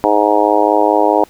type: harmonic tone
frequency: 104.6 Hz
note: G#2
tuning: 13 cents sharp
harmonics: 3 / 4 / 5 / 6 / 7 / 8 / 9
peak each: -17 / -17 / -17 / -17 / -17 / -17 / -17 dBFS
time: 0.04-1.24 s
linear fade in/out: 0 ms
effects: pink hiss -46 dBFS RMS until 1.29 s